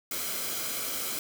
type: noise with comb filter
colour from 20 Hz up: white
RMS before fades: -33 dBFS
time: 0.11-1.19 s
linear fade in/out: 2 ms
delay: 1.1 ms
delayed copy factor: -0.55
effects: none